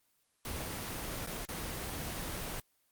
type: noise with dropouts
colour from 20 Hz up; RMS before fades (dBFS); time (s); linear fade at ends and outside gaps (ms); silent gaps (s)
pink; -39; 0.45-2.6; 1; 1.264-1.272 / 1.453-1.488
effects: white hiss -74 dBFS RMS until 2.91 s + Opus 24 kbps